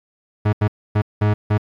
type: tone bursts at uneven times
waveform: 40% pulse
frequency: 105 Hz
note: G#2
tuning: 19 cents sharp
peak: -13 dBFS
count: 5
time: 0.45-0.53 / 0.61-0.68 / 0.95-1.02 / 1.21-1.34 / 1.5-1.58 s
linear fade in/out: 10 ms
effects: low-pass 2000 Hz 12 dB/octave + 9-bit